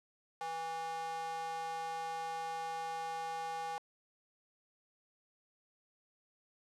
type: tone with high-pass filter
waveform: square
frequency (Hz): 163.3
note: E3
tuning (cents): -16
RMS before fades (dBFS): -40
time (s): 0.41-3.78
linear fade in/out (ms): 0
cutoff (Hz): 750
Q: 5.2
effects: low-pass 9000 Hz 12 dB/octave